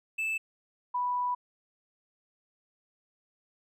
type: tone pair in turn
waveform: triangle / sine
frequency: 2632 / 985.9 Hz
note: E7 / B5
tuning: -3 / -3 cents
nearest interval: octave + perfect fourth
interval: 1700 cents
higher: first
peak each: -27 dBFS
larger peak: neither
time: 0.18-0.38 / 0.94-1.35 s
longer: second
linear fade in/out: 10 ms
effects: none